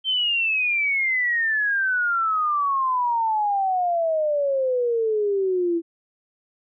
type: exponential sweep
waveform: sine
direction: down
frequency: 3133 to 330.4 Hz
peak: -19 dBFS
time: 0.04-5.82 s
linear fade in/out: 50 ms
effects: none